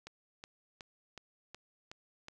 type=click train; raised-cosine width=0.2 ms; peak=-29 dBFS; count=7; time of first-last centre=0.07-2.284 s; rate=2.71 Hz; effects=none